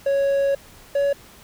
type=tone pair in turn; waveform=triangle; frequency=554.4 / 563.1 Hz; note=C#5 / C#5; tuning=0 / +27 cents; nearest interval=unison; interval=27 cents; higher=second; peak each=-15 dBFS; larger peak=neither; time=0.06-0.55 / 0.95-1.13 s; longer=first; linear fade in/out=5 ms; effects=pink hiss -47 dBFS RMS until 1.43 s